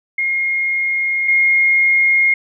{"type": "tone pair in turn", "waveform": "sine", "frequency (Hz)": [2141, 2141], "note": ["C7", "C7"], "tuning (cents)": [39, 39], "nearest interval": "unison", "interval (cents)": 0, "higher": "neither", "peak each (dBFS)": [-15, -10], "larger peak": "second", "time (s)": [[0.18, 1.28], [1.28, 2.34]], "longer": "first", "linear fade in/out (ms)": 5, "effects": []}